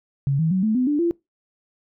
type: tone with pitch steps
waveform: sine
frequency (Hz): 138.59 / 161.05 / 187.14 / 217.5 / 252.7 / 293.7 / 341.2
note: C#3 / E3 / F#3 / A3 / B3 / D4 / F4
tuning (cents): 0 / -40 / +20 / -20 / +40 / 0 / -40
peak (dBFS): -17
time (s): 0.27-1.11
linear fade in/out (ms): 0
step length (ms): 120
effects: noise-tail reverb RT60 0.2 s tail -23 dB re dry